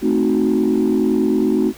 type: chord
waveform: sine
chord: A diminished seventh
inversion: none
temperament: equal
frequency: 220 / 261.6 / 311.1 / 370 Hz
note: A3 / C4 / Eb4 / Gb4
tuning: 0 / 0 / 0 / 0 cents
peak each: -18 dBFS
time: 0.01-1.73 s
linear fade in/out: 50 ms
effects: tanh soft clip ceiling -8 dBFS + pink hiss -41 dBFS RMS until 1.77 s